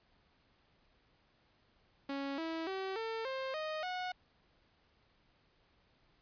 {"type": "tone with pitch steps", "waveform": "sawtooth", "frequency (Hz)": [277, 325.6, 382.8, 450, 529, 621.8, 731], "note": ["C#4", "E4", "G4", "A4", "C5", "D#5", "F#5"], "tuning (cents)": [-1, -21, -41, 39, 19, -1, -21], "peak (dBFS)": -33, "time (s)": [2.09, 4.12], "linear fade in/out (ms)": 5, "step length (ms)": 290, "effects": ["pink hiss -71 dBFS RMS until 6.21 s", "resampled to 11025 Hz"]}